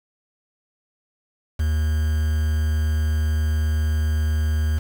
triangle tone with quantisation, 77.3 Hz, D#2, 11 cents flat, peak -16 dBFS, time 1.59-4.79 s, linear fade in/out 10 ms, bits 6, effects none

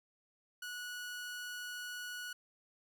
sawtooth tone, 1466 Hz, F#6, 16 cents flat, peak -38 dBFS, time 0.62-2.33 s, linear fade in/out 5 ms, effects none

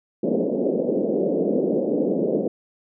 white band-pass noise, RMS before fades -22 dBFS, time 0.23-2.48 s, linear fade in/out 5 ms, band 180 to 550 Hz, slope 48 dB/octave, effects none

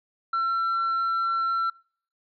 sine tone with tanh clipping, 1351 Hz, E6, 42 cents sharp, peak -23 dBFS, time 0.33-1.7 s, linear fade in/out 5 ms, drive 2 dB, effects noise-tail reverb RT60 0.5 s tail -26 dB re dry + resampled to 11025 Hz

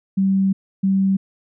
sine tone bursts at uneven times, 192.9 Hz, G3, 28 cents flat, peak -14 dBFS, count 2, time 0.17-0.53 / 0.83-1.17 s, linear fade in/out 10 ms, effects none

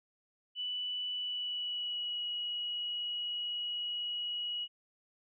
sine tone with pitch glide, 2972 to 2911 Hz, F#7 to F#7, +7 to -29 cents, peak -34 dBFS, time 0.55-4.68 s, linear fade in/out 50 ms, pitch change -36 cents, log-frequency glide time 1.13-2.24 s, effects none

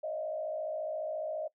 sine tone with frequency modulation, 623 Hz, D#5, 2 cents sharp, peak -33 dBFS, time 0.03-1.48 s, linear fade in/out 10 ms, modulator 54.5 Hz, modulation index 0.81, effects noise-tail reverb RT60 0.1 s tail -18 dB re dry

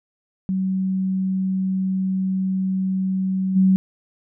sine tone with level steps, 189.1 Hz, F#3, 38 cents sharp, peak -19 / -12 dBFS, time 0.49-3.76 s, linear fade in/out 0 ms, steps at 3.55 s, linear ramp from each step 20 ms, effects none

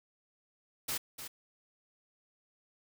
white noise with echo, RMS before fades -35 dBFS, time 0.88-0.98 s, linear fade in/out 10 ms, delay 300 ms, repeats 1, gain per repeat -9 dB, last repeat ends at 1.28 s, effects none

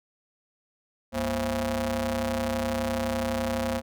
sawtooth ring-modulated tone, 146.83 Hz, D3, in tune, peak -19 dBFS, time 1.12-3.82 s, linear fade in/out 50 ms, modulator 383 Hz, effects none

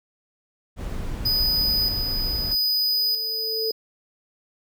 brown noise, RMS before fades -29 dBFS, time 0.76-2.56 s, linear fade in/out 50 ms
square tone with tremolo, 4978 Hz, D#8, in tune, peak -20 dBFS, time 1.25-3.72 s, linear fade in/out 10 ms, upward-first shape square, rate 0.79 Hz, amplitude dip 45%
sine tone with exponential growth, 444.6 Hz, A4, 18 cents sharp, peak -23 dBFS, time 2.69-3.71 s, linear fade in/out 2 ms, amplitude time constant 220 ms
effects none

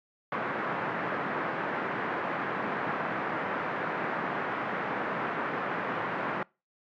white band-pass noise, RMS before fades -32 dBFS, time 0.32-6.43 s, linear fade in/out 2 ms, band 140 to 1700 Hz, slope 24 dB/octave, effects noise-tail reverb RT60 0.3 s tail -26 dB re dry + MP3 96 kbps

